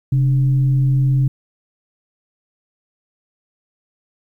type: tone with frequency modulation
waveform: sine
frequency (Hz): 133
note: C3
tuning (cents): +29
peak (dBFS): -12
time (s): 0.12-1.28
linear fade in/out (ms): 5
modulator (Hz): 164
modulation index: 0.24
effects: 9-bit